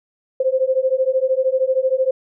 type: beating tone pair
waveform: sine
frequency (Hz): 516 / 529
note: C5 / C5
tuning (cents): -24 / +19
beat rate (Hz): 13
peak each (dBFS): -18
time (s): 0.4-2.11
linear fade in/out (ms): 5
effects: none

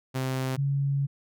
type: tone pair in turn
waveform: sawtooth / sine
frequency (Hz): 130.81 / 139.45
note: C3 / C#3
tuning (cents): 0 / +11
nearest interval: minor second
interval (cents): 111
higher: second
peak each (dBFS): -23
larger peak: neither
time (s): 0.14-0.57 / 0.57-1.07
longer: second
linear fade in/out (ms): 20
effects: none

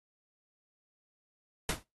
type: noise with exponential decay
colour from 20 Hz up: pink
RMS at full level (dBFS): -26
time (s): 1.69-1.83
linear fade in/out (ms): 2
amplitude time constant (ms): 30
effects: noise-tail reverb RT60 0.2 s tail -19 dB re dry + AAC 32 kbps

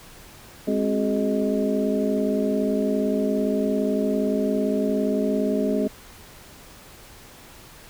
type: tone cluster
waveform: sine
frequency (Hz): 206.7 / 264.2 / 370.2 / 422 / 623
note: G#3 / C4 / F#4 / G#4 / D#5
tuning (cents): -8 / +17 / +1 / +28 / +2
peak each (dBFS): -25 / -25 / -31 / -26 / -28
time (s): 0.67-5.88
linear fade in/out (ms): 10
effects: pink hiss -46 dBFS RMS until 7.89 s

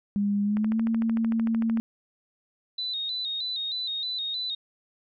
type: tone with pitch glide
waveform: sine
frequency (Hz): 203.1 to 226.7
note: G#3 to A#3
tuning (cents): -38 to -48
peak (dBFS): -22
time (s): 0.16-1.8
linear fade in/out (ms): 0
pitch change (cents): +190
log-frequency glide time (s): 0.43-0.82
type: click train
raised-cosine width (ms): 0.5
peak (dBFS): -23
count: 17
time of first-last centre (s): 0.57-1.773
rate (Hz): 13.3
type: tone with vibrato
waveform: sine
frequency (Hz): 3857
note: B7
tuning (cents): -42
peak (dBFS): -28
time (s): 2.78-4.55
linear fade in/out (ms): 5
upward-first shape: square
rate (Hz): 3.2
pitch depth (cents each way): 60
effects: none

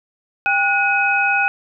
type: tone cluster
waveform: sine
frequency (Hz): 797 / 1460 / 2529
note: G5 / F#6 / D#7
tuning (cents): +28 / -24 / +28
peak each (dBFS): -20 / -18 / -18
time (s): 0.46-1.48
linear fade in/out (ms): 0
effects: none

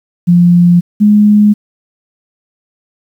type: tone pair in turn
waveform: sine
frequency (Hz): 174.61 / 208.7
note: F3 / G#3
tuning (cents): 0 / +9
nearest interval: minor third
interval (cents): 309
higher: second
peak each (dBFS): -3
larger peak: neither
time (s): 0.27-0.81 / 1-1.54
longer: neither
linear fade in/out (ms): 20
effects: 7-bit

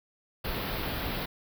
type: band-stop noise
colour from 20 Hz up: pink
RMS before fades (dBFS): -33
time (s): 0.44-1.26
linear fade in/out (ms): 10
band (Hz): 4700 to 12000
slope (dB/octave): 48
effects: none

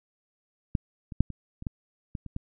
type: clicks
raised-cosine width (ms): 5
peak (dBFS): -12 / -26 / -7 / -25 / -27 / -18 / -21 / -27 / -20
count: 9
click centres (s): 0.752 / 1.122 / 1.206 / 1.303 / 1.624 / 1.668 / 2.152 / 2.263 / 2.364
effects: none

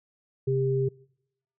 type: tone pair together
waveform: sine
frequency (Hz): 132.8 / 398.6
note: C3 / G4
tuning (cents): +26 / +29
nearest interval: octave + perfect fifth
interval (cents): 1903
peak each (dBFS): -25 / -25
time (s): 0.47-0.89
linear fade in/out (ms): 10
effects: noise-tail reverb RT60 0.8 s tail -25 dB re dry

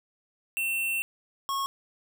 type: tone pair in turn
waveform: square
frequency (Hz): 2700 / 1094.6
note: E7 / C#6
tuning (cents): +41 / -22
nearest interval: octave + major third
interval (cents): 1563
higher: first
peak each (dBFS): -27 / -28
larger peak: first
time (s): 0.57-1.02 / 1.49-1.66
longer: first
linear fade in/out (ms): 0
effects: none

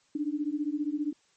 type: beating tone pair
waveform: sine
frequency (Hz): 289.1 / 304.1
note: D4 / D#4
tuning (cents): -27 / -40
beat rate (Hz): 15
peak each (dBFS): -31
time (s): 0.15-1.13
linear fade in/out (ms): 5
effects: white hiss -67 dBFS RMS until 1.36 s + MP3 32 kbps

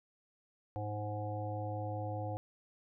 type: harmonic tone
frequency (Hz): 105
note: G#2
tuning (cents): +19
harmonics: 1 / 3 / 5 / 7 / 8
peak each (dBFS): -38 / -46 / -43 / -43 / -49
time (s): 0.76-2.37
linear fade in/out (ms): 0
effects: none

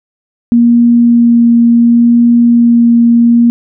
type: tone with vibrato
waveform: sine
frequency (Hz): 235.8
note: A#3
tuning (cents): +20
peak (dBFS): -3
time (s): 0.52-3.5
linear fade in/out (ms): 0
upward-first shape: sine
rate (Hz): 0.7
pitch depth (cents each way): 9
effects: none

